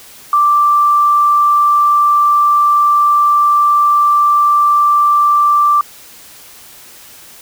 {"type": "tone", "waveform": "sine", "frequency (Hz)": 1174.7, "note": "D6", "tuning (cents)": 0, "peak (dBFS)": -7, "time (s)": [0.33, 5.81], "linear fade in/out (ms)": 2, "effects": ["white hiss -38 dBFS RMS until 7.41 s"]}